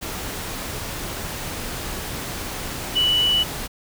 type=tone in noise; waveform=sine; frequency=2960 Hz; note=F#7; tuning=in tune; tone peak=-16 dBFS; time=2.95-3.44 s; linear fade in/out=20 ms; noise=pink; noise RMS=-30 dBFS; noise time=0.01-3.68 s; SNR=+11 dB; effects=none